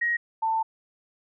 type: tone pair in turn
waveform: sine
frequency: 1888 / 891 Hz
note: A#6 / A5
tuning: +22 / +22 cents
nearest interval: octave + minor second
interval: 1300 cents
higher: first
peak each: -22 dBFS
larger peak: neither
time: 0.01-0.17 / 0.42-0.63 s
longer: second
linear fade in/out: 10 ms
effects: none